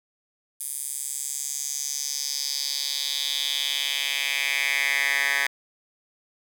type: tone with high-pass filter sweep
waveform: 10% pulse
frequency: 140 Hz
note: C#3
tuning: 18 cents sharp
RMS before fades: -27 dBFS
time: 0.6-5.47 s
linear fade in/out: 5 ms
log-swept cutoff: 9700 to 1700 Hz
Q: 3.3
effects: none